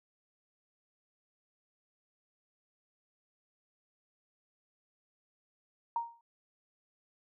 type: tone with exponential decay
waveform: sine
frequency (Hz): 932.3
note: A#5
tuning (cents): 0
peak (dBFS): -27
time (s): 5.96-6.21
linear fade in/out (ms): 2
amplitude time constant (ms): 53
effects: none